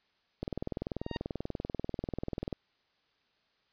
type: click train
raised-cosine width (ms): 2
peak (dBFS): -21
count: 44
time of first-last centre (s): 0.43-2.528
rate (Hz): 20.5
type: tone with exponential growth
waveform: 10% pulse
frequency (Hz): 932.3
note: A#5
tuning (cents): 0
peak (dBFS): -28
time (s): 0.99-1.17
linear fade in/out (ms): 0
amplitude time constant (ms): 37
effects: white hiss -73 dBFS RMS until 3.72 s + resampled to 11025 Hz